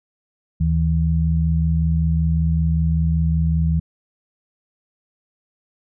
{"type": "tone pair together", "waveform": "sine", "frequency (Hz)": [76.2, 161.46], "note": ["D#2", "E3"], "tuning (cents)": [-36, -36], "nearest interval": "octave + minor second", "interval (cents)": 1300, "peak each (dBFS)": -18, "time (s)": [0.6, 3.8], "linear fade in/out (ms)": 10, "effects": []}